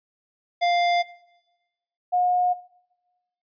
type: tone pair in turn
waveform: square / sine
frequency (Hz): 698.5 / 720.2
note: F5 / F#5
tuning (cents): 0 / -47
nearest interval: minor second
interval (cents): 53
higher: second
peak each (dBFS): -19 / -18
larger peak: second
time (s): 0.61-1.03 / 2.12-2.54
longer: neither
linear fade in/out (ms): 20
effects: noise-tail reverb RT60 1.0 s tail -19 dB re dry + resampled to 11025 Hz